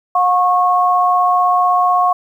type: tone pair together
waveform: sine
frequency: 720 / 1095.9 Hz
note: F#5 / C#6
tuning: -47 / -20 cents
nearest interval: perfect fifth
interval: 727 cents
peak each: -13 / -13 dBFS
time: 0.15-2.13 s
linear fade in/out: 5 ms
effects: 8-bit